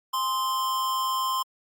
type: tone with amplitude modulation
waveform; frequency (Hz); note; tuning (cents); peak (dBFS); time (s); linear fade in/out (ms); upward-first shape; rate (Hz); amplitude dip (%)
square; 1044; C6; -4; -23; 0.13-1.43; 10; sine; 224; 45
effects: Opus 48 kbps